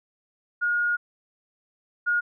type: tone pair in turn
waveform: sine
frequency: 1433 / 1433 Hz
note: F6 / F6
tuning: +44 / +44 cents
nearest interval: unison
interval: 0 cents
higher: neither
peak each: -21 / -20 dBFS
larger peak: second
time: 0.61-0.97 / 2.06-2.21 s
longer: first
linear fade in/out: 20 ms
effects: none